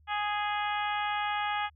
harmonic tone, 415.3 Hz, G#4, in tune, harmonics 2 / 3 / 4 / 5 / 6 / 7 / 8, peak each -31 / -35 / -37 / -39 / -41 / -42 / -43 dBFS, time 0.07-1.7 s, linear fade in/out 50 ms, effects added 76 Hz sine -58 dBFS peak until 1.75 s

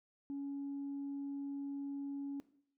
sine tone, 279.9 Hz, C#4, 17 cents sharp, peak -37 dBFS, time 0.3-2.4 s, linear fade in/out 0 ms, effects noise-tail reverb RT60 0.6 s tail -17 dB re dry + tanh soft clip ceiling -36 dBFS

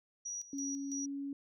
sine tone with tremolo, 5800 Hz, F#8, 35 cents flat, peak -38 dBFS, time 0.25-1.06 s, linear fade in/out 10 ms, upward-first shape square, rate 3 Hz, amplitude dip 80%
sine tone with pitch glide, 277.2 to 279.3 Hz, C#4 to C#4, 0 to +13 cents, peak -37 dBFS, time 0.53-1.33 s, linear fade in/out 2 ms, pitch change +13 cents, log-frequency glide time 0.94-1.06 s
effects none

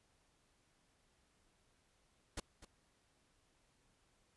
pink noise with echo, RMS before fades -42 dBFS, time 2.37-2.4 s, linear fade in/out 5 ms, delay 250 ms, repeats 1, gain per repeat -14 dB, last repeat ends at 2.65 s, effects pink hiss -75 dBFS RMS until 4.36 s + resampled to 24000 Hz

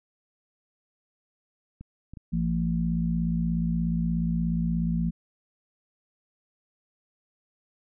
clicks, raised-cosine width 5 ms, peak -29 dBFS, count 3, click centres 1.81 / 2.136 / 2.172 s
harmonic tone, 56.8 Hz, A#1, 44 cents flat, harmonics 1 / 3 / 4, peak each -31 / -25 / -30 dBFS, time 2.32-5.11 s, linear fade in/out 20 ms
effects none

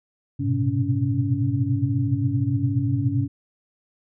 sine tone cluster, 101.8 / 115.6 / 125.3 / 132.8 / 281.6 Hz, G#2 / A#2 / B2 / C3 / C#4, -34 / -14 / +25 / +26 / +27 cents, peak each -26 dBFS, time 0.39-3.28 s, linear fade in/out 20 ms, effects none

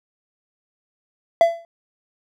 triangle tone with exponential decay, 673 Hz, E5, 36 cents sharp, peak -5 dBFS, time 1.41-1.65 s, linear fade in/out 1 ms, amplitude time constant 52 ms, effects none

